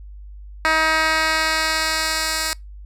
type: tone with band-pass filter sweep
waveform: 10% pulse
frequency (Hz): 317.1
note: D#4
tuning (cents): +33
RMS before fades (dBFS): -20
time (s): 0.65-2.53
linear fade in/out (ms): 0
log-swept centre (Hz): 2000 to 6900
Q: 0.74
effects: noise-tail reverb RT60 0.2 s tail -26 dB re dry + added 50 Hz sine -35 dBFS peak until 2.85 s